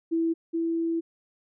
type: tone pair in turn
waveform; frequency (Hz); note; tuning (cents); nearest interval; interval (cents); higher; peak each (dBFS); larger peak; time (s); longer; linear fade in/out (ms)
sine; 329.6 / 331.3; E4 / E4; 0 / +9; unison; 9; second; -22 / -24; first; 0.11-0.34 / 0.53-1.01; second; 20
effects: none